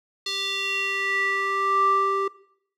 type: tone with band-pass filter sweep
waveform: square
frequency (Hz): 392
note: G4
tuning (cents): 0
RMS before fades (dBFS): -24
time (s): 0.26-2.28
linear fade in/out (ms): 5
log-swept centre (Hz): 4100 to 850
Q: 4.1
effects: noise-tail reverb RT60 0.7 s tail -20 dB re dry